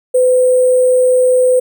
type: tone with sample-and-hold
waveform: sine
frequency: 505 Hz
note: B4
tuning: 39 cents sharp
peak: -7 dBFS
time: 0.14-1.6 s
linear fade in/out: 10 ms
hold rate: 8820 Hz
effects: none